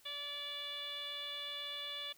10% pulse tone with low-pass filter, 578 Hz, D5, 28 cents flat, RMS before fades -43 dBFS, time 0.05-2.13 s, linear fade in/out 10 ms, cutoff 3500 Hz, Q 7.8, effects white hiss -65 dBFS RMS until 2.17 s

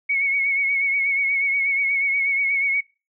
sine tone with vibrato, 2213 Hz, C#7, 3 cents flat, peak -18 dBFS, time 0.09-2.81 s, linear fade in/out 10 ms, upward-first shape triangle, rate 8.3 Hz, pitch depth 50 cents each way, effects noise-tail reverb RT60 0.3 s tail -24 dB re dry

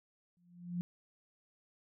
sine tone with exponential growth, 175.5 Hz, F3, 9 cents sharp, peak -31 dBFS, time 0.37-0.81 s, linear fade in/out 0 ms, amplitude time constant 94 ms, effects none

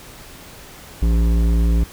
triangle tone with hard clipping, 56.7 Hz, A#1, 47 cents flat, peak -15 dBFS, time 1.02-1.84 s, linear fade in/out 5 ms, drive 16 dB, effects pink hiss -40 dBFS RMS until 1.92 s

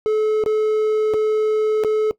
triangle tone with dropouts, 431.2 Hz, A4, 35 cents flat, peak -13 dBFS, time 0.06-2.11 s, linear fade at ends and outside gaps 0 ms, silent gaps 0.438-0.461 / 1.137-1.142 / 1.837-1.847 s, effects noise-tail reverb RT60 0.1 s tail -19 dB re dry

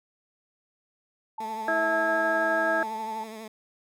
sine tone, 880 Hz, A5, in tune, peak -31 dBFS, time 1.38-3.24 s, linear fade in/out 5 ms
15% pulse tone with vibrato, 220 Hz, A3, in tune, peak -32 dBFS, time 1.4-3.48 s, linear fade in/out 5 ms, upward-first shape triangle, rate 12 Hz, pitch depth 55 cents each way
harmonic tone, 326.7 Hz, E4, 15 cents flat, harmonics 1 / 2 / 4 / 5, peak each -33 / -26 / -32 / -26 dBFS, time 1.68-2.83 s, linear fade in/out 2 ms
effects none

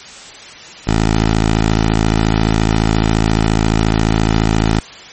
10% pulse tone, 54.4 Hz, A1, 19 cents flat, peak -3 dBFS, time 0.87-4.8 s, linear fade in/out 5 ms, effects white hiss -34 dBFS RMS until 5.12 s + MP3 32 kbps

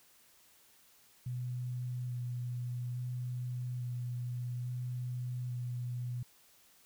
sine tone with vibrato, 123.47 Hz, B2, in tune, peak -35 dBFS, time 1.26-6.23 s, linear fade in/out 5 ms, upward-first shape square, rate 0.59 Hz, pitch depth 11 cents each way, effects white hiss -64 dBFS RMS until 6.85 s

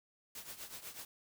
white noise with tremolo, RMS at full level -45 dBFS, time 0.35-1.05 s, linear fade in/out 2 ms, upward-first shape triangle, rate 8.1 Hz, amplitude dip 80%, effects none

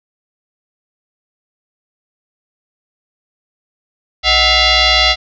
sine tone with frequency modulation, 622.3 Hz, D#5, in tune, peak -8 dBFS, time 4.23-5.16 s, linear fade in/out 50 ms, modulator 685 Hz, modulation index 6.2, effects none

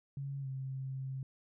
sine tone with pitch glide, 138.59 to 133.1 Hz, C#3 to C3, 0 to +30 cents, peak -37 dBFS, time 0.17-1.23 s, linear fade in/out 2 ms, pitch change -70 cents, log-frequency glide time 0.41-0.47 s, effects none

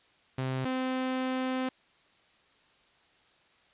sawtooth tone pair in turn, 130.81 / 258.4 Hz, C3 / C4, 0 / -21 cents, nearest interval octave, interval 1179 cents, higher second, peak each -26 / -25 dBFS, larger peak second, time 0.38-0.65 / 0.65-1.69 s, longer second, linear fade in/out 5 ms, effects white hiss -64 dBFS RMS until 3.73 s + resampled to 8000 Hz

